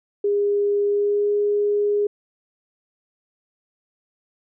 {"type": "tone with pitch glide", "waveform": "sine", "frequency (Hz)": [407.5, 412.2], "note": ["G#4", "G#4"], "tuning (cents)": [-33, -13], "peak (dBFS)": -17, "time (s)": [0.24, 2.07], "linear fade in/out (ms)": 5, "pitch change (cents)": 20, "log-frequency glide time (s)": [0.86, 1.31], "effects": []}